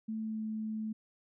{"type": "tone with pitch glide", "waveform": "sine", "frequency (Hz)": [220, 217.7], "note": ["A3", "A3"], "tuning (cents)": [0, -18], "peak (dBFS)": -34, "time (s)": [0.08, 0.93], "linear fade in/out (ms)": 10, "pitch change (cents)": -18, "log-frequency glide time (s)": [0.18, 0.44], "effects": []}